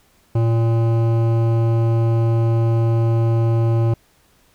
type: tone with hard clipping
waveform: sine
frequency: 114.8 Hz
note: A#2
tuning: 26 cents flat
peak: -16 dBFS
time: 0.35-3.94 s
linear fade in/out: 5 ms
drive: 14 dB
effects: pink hiss -57 dBFS RMS until 4.54 s